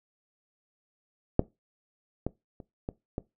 clicks, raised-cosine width 2 ms, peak -6 / -16 / -30 / -19 / -18 dBFS, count 5, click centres 1.394 / 2.266 / 2.602 / 2.889 / 3.181 s, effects noise-tail reverb RT60 0.2 s tail -20 dB re dry

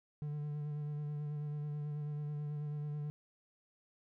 triangle tone with vibrato, 148.2 Hz, D3, 16 cents sharp, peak -35 dBFS, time 0.22-3.1 s, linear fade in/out 0 ms, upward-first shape sine, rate 9.2 Hz, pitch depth 22 cents each way, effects none

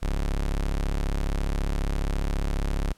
35% pulse tone, 34.65 Hz, C#1, in tune, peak -22 dBFS, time 0.02-2.93 s, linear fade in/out 10 ms, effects pink hiss -60 dBFS RMS until 2.97 s + low-pass 12000 Hz 12 dB/octave

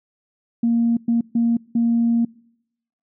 sine tone bursts at uneven times, 233.1 Hz, A#3, in tune, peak -14 dBFS, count 4, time 0.63-0.97 / 1.08-1.21 / 1.35-1.57 / 1.75-2.25 s, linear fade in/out 5 ms, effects noise-tail reverb RT60 0.8 s tail -26 dB re dry + tanh soft clip ceiling -10 dBFS

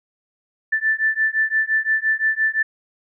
sine beating tone pair, 1760 / 1765.8 Hz, A6 / A6, 0 / +6 cents, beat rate 5.8 Hz, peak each -20 / -20 dBFS, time 0.72-2.63 s, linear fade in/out 10 ms, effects none

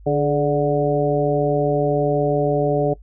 harmonic tone with a mistuned harmonic, 146.4 Hz, D3, 5 cents flat, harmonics 1 / 2 / 3 / 4 / 5, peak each -22 / -24 / -20 / -21 / -25 dBFS, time 0.06-2.94 s, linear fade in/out 10 ms, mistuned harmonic 3, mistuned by -50 cents, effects noise-tail reverb RT60 0.1 s tail -20 dB re dry + added 50 Hz sine -40 dBFS peak until 3.02 s

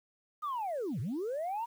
sine linear two-way sweep, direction down then up, 1254 to 99.2 to 962 Hz, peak -31 dBFS, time 0.42-1.66 s, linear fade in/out 20 ms, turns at 1 s, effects tanh soft clip ceiling -30 dBFS + 10-bit

